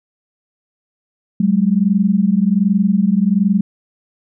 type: tone pair together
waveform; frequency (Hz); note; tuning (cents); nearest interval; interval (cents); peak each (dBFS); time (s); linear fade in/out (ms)
sine; 188.4 / 209.7; F#3 / G#3; +32 / +17; major second; 185; -14; 1.4-3.61; 5
effects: none